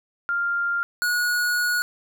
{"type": "tone pair in turn", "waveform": ["sine", "square"], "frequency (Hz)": [1396.9, 1454.5], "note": ["F6", "F#6"], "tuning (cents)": [0, -30], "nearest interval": "minor second", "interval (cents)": 70, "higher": "second", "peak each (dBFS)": -21, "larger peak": "neither", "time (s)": [[0.29, 0.83], [1.02, 1.82]], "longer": "second", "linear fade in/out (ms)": 0, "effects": []}